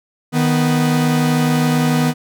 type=tone pair together; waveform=45% pulse; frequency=155.56 / 246.9 Hz; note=D#3 / B3; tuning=0 / 0 cents; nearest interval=minor sixth; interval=800 cents; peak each=-16 dBFS; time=0.32-2.14 s; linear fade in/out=50 ms; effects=none